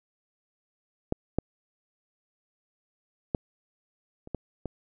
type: clicks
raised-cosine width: 2 ms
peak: -12 / -11 / -12 / -30 / -17 / -19 dBFS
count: 6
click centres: 1.124 / 1.386 / 3.348 / 4.274 / 4.347 / 4.657 s
effects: none